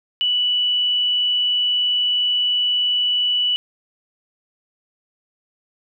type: tone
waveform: sine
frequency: 2959 Hz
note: F#7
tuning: 1 cent flat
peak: -16 dBFS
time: 0.21-3.56 s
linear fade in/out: 0 ms
effects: none